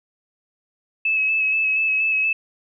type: tone with vibrato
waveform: sine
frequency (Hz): 2591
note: E7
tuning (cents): -30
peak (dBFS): -17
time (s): 1.05-2.33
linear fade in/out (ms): 5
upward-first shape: square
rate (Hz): 4.2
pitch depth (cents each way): 19
effects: none